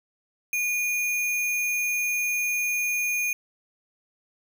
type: tone with sample-and-hold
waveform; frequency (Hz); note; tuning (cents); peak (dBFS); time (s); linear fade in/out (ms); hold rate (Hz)
sine; 2440; D#7; -34; -23; 0.53-3.33; 2; 8820
effects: none